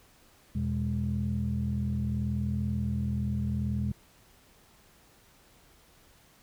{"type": "tone cluster", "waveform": "sine", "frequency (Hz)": [82.6, 123.3, 205.4], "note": ["E2", "B2", "G#3"], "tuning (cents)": [4, -2, -19], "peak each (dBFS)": -31, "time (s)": [0.55, 3.92], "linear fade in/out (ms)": 5, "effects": ["tanh soft clip ceiling -20 dBFS", "pink hiss -60 dBFS RMS until 6.42 s"]}